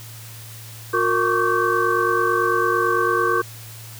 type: tone cluster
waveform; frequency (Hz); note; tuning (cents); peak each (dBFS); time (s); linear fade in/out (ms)
sine; 358.7 / 461.4 / 1104 / 1153 / 1548; F4 / A#4 / C#6 / D6 / G6; +46 / -18 / -7 / -32 / -22; -23; 0.93-3.42; 10
effects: added 112 Hz sine -38 dBFS peak until 3.99 s + white hiss -41 dBFS RMS until 3.99 s